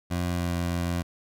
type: tone with pitch glide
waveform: 20% pulse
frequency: 88 to 86.69 Hz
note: F2 to F2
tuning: +14 to -12 cents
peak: -21 dBFS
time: 0.1-1.03 s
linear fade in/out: 20 ms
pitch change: -26 cents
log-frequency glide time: 0.34-0.51 s
effects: none